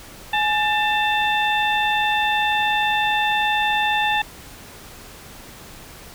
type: harmonic tone with a mistuned harmonic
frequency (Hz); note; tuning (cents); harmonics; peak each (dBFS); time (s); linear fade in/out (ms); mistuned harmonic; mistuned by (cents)
890; A5; +20; 1 / 2 / 3 / 4; -20 / -23 / -25 / -26; 0.33-4.22; 5; 1; -98
effects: pink hiss -41 dBFS RMS until 6.14 s